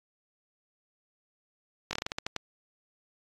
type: slowing click train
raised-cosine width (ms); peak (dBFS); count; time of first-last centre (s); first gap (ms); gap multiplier
0.2; -14; 10; 1.91-2.363; 20; 1.22
effects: AAC 32 kbps